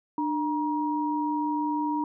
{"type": "tone pair together", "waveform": "sine", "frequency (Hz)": [299, 949.3], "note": ["D4", "A#5"], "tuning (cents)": [31, 31], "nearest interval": "octave + minor sixth", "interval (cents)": 2000, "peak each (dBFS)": [-27, -28], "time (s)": [0.18, 2.04], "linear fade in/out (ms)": 2, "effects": []}